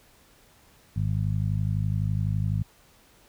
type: harmonic tone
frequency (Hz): 51.91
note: G#1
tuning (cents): 0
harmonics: 1 / 2 / 3 / 4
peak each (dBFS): -33 / -25 / -29 / -38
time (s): 0.96-2.63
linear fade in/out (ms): 5
effects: pink hiss -58 dBFS RMS until 3.28 s